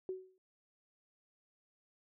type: tone with exponential decay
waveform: sine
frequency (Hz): 374.1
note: F#4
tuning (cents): +19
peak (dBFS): -34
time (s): 0.09-0.38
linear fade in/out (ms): 1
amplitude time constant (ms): 62
effects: none